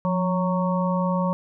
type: harmonic tone with a mistuned harmonic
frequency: 185 Hz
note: F#3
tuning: in tune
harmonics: 1 / 3 / 5 / 6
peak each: -22 / -27 / -29 / -30 dBFS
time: 0.05-1.33 s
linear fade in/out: 0 ms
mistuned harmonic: 1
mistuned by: -68 cents
effects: none